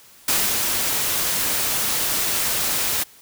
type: noise with ADSR envelope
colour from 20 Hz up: white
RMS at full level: -19 dBFS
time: 0.28-3.04 s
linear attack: 4 ms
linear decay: 270 ms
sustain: -3 dB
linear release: 15 ms
effects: white hiss -49 dBFS RMS until 3.21 s